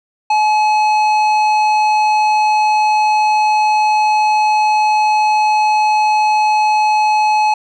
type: tone with tanh clipping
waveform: sine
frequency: 853 Hz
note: G#5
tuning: 46 cents sharp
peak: -12 dBFS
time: 0.3-7.54 s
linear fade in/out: 5 ms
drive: 12 dB
effects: none